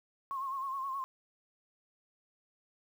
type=tone with vibrato; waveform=sine; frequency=1078 Hz; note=C#6; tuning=49 cents flat; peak=-34 dBFS; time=0.31-1.04 s; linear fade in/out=0 ms; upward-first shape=sine; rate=9.5 Hz; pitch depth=58 cents each way; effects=10-bit